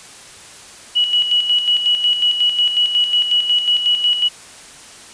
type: tone with tremolo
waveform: sine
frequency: 2928 Hz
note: F#7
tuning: 19 cents flat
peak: -11 dBFS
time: 0.95-4.29 s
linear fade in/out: 20 ms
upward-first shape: square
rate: 5.5 Hz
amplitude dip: 55%
effects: white hiss -39 dBFS RMS until 5.13 s + resampled to 22050 Hz